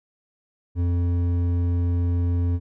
sine tone with hard clipping, 87.31 Hz, F2, in tune, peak -21 dBFS, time 0.75-2.6 s, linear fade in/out 50 ms, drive 8 dB, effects none

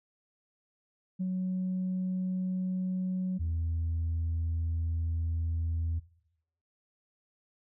sine tone pair in turn, 185 / 82.41 Hz, F#3 / E2, 0 / 0 cents, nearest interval octave + major second, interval 1400 cents, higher first, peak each -27 dBFS, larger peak neither, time 1.19-3.39 / 3.39-6 s, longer second, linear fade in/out 20 ms, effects noise-tail reverb RT60 0.8 s tail -20 dB re dry + tanh soft clip ceiling -26 dBFS

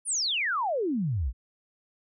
sine exponential sweep, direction down, 10170 to 51.91 Hz, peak -25 dBFS, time 0.05-1.33 s, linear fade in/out 50 ms, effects none

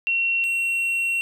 sine / triangle tone pair in turn, 2730 / 2730 Hz, F7 / F7, -40 / -40 cents, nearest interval unison, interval 0 cents, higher neither, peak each -19 dBFS, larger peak neither, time 0.07-0.44 / 0.44-1.21 s, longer second, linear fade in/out 0 ms, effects none

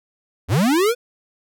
square linear sweep, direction up, 71 to 501 Hz, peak -15 dBFS, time 0.48-0.95 s, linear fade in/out 50 ms, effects none

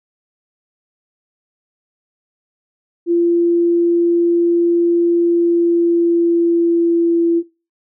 sine tone with pitch glide, 342.7 to 337.4 Hz, F4 to E4, -33 to +40 cents, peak -11 dBFS, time 3.06-7.43 s, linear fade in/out 50 ms, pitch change -27 cents, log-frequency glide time 5.16-7.28 s, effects noise-tail reverb RT60 0.3 s tail -20 dB re dry

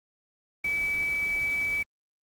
sine tone in noise, 2295 Hz, D7, 40 cents flat, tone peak -25 dBFS, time 0.64-1.83 s, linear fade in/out 5 ms, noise pink, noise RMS -43 dBFS, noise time 0.64-1.83 s, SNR +15 dB, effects Opus 24 kbps

